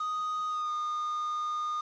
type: tone with pitch glide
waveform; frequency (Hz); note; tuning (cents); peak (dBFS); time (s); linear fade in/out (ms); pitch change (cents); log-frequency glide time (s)
triangle; 1244.5 to 1223.1; D#6 to D#6; 0 to -30; -28; 0-1.81; 5; -30; 0.48-0.72
effects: resampled to 16000 Hz + 9-bit